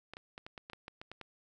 clicks, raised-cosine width 0.3 ms, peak -29 dBFS, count 11, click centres 0.136 / 0.169 / 0.379 / 0.465 / 0.578 / 0.699 / 0.733 / 0.881 / 1.015 / 1.116 / 1.213 s, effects none

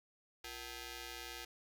5% pulse ring-modulated tone, 410.4 Hz, G#4, 21 cents flat, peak -31 dBFS, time 0.44-1.45 s, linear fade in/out 5 ms, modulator 1170 Hz, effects none

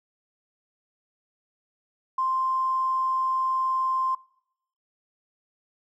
triangle tone with tanh clipping, 1046.5 Hz, C6, in tune, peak -22 dBFS, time 2.18-4.15 s, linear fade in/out 5 ms, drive 3 dB, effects noise-tail reverb RT60 0.7 s tail -22 dB re dry

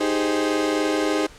35% pulse chord, Ab major seventh, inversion second, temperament equal, 311.1 / 392 / 415.3 / 523.3 Hz, Eb4 / G4 / Ab4 / C5, 0 / 0 / 0 / 0 cents, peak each -21 / -26 / -25 / -26 dBFS, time 0-1.27 s, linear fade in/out 10 ms, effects pink hiss -46 dBFS RMS until 1.38 s + low-pass 8000 Hz 12 dB/octave

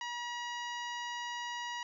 harmonic tone, 960 Hz, B5, 49 cents flat, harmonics 1 / 2 / 3 / 4 / 5 / 6 / 7, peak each -40 / -42 / -45 / -51 / -53 / -52 / -56 dBFS, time 0.01-1.83 s, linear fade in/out 2 ms, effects 12-bit

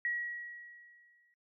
sine tone with exponential decay, 1914 Hz, A#6, 45 cents sharp, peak -30 dBFS, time 0.05-1.34 s, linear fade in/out 1 ms, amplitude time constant 280 ms, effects noise-tail reverb RT60 0.2 s tail -22 dB re dry

